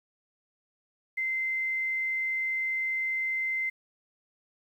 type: tone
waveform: sine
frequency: 2075 Hz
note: C7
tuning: 15 cents flat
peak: -27 dBFS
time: 1.17-3.7 s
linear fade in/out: 10 ms
effects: 10-bit